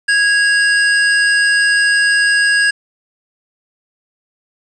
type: tone pair together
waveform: square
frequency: 1651 / 2787 Hz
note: G#6 / F7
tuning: -11 / -4 cents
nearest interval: major sixth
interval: 907 cents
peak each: -11 / -23 dBFS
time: 0.08-2.71 s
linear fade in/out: 10 ms
effects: resampled to 22050 Hz + 7-bit